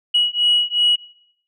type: beating tone pair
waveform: sine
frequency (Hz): 2913 / 2915.7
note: F#7 / F#7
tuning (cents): -28 / -26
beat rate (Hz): 2.7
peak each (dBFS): -17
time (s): 0.14-0.96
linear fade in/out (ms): 10
effects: noise-tail reverb RT60 0.7 s tail -22 dB re dry + tanh soft clip ceiling -8 dBFS